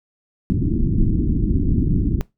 pink low-pass noise, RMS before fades -18 dBFS, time 0.5-2.21 s, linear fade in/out 0 ms, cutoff 330 Hz, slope 48 dB/octave, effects noise-tail reverb RT60 0.2 s tail -21 dB re dry

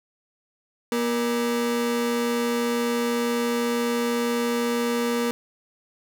45% pulse ring-modulated tone, 356 Hz, F4, 33 cents sharp, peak -19 dBFS, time 0.92-5.31 s, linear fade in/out 0 ms, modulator 117 Hz, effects none

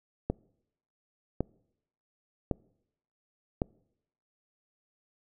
click train, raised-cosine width 2 ms, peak -14 dBFS, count 4, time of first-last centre 0.3-3.619 s, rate 0.904 Hz, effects noise-tail reverb RT60 0.8 s tail -26 dB re dry

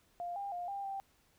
sine tone with pitch steps, 700 / 800 / 706 / 796 / 784 Hz, F5 / G5 / F5 / G5 / G5, +4 / +35 / +19 / +26 / 0 cents, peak -37 dBFS, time 0.2-1 s, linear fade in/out 0 ms, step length 160 ms, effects pink hiss -70 dBFS RMS until 1.38 s

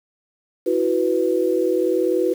sine chord, E suspended second, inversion none, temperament equal, 329.6 / 370 / 493.9 Hz, E4 / F#4 / B4, 0 / 0 / 0 cents, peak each -22 / -20 / -21 dBFS, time 0.66-2.34 s, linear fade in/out 10 ms, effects 7-bit

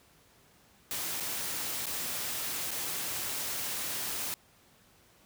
white noise with dropouts, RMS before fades -35 dBFS, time 0.91-4.34 s, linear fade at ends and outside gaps 0 ms, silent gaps 1.2-1.206 / 1.857-1.867 / 2.707-2.714 s, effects pink hiss -62 dBFS RMS until 5.25 s + high-pass 60 Hz 12 dB/octave

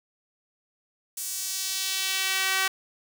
sawtooth tone with high-pass filter sweep, 381.7 Hz, G4, 46 cents flat, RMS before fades -28 dBFS, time 1.17-2.68 s, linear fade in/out 5 ms, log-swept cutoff 8400 to 1500 Hz, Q 1.1, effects none

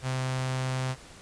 sawtooth tone with notch filter, 130 Hz, C3, 11 cents flat, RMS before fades -30 dBFS, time 0.02-0.96 s, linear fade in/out 50 ms, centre 320 Hz, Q 1, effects pink hiss -49 dBFS RMS until 1.21 s + resampled to 22050 Hz

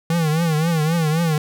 square tone with vibrato, 161 Hz, E3, 41 cents flat, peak -17 dBFS, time 0.1-1.38 s, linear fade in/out 2 ms, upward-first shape triangle, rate 3.8 Hz, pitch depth 130 cents each way, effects none

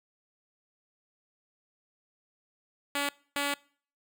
5% pulse tone bursts at uneven times, 284.7 Hz, C#4, 46 cents sharp, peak -17 dBFS, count 2, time 2.95-3.09 / 3.36-3.54 s, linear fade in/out 2 ms, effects noise-tail reverb RT60 0.5 s tail -25 dB re dry

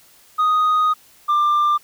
sine tone pair in turn, 1245 / 1189.6 Hz, D#6 / D6, +1 / +22 cents, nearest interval minor second, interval 79 cents, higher first, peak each -11 dBFS, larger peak neither, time 0.38-0.94 / 1.28-1.78 s, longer first, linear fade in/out 20 ms, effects tanh soft clip ceiling -13 dBFS + white hiss -51 dBFS RMS until 1.83 s

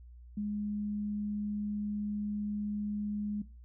sine tone, 207.7 Hz, G#3, in tune, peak -32 dBFS, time 0.37-3.42 s, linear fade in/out 5 ms, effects noise-tail reverb RT60 0.3 s tail -17 dB re dry + added 60 Hz sine -49 dBFS peak until 3.64 s

